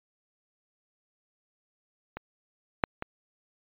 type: clicks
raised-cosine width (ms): 0.5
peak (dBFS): -21 / -6 / -18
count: 3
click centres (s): 2.17 / 2.838 / 3.024
effects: resampled to 8000 Hz